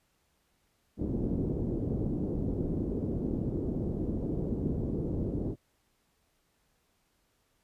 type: low-pass noise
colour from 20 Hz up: white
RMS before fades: -32 dBFS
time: 0.97-5.56 s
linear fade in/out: 50 ms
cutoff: 360 Hz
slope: 24 dB/octave
effects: pink hiss -73 dBFS RMS until 7.63 s + resampled to 32000 Hz